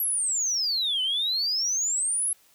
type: exponential two-way sweep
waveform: sine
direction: down then up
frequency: 11840 to 2982 to 11190 Hz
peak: -22 dBFS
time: 0-2.33 s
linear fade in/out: 2 ms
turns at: 1.02 s
effects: tanh soft clip ceiling -20 dBFS + white hiss -60 dBFS RMS until 2.54 s